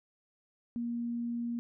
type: tone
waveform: sine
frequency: 236.4 Hz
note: A#3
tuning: 24 cents sharp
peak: -32 dBFS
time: 0.76-1.59 s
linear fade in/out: 0 ms
effects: none